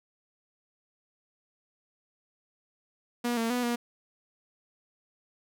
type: tone with pitch steps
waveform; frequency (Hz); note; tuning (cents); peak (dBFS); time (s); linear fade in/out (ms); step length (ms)
sawtooth; 240.4 / 228.2 / 246.2 / 238.6; B3 / A#3 / B3 / A#3; -46 / -37 / -5 / +41; -23; 3.24-3.76; 10; 130
effects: none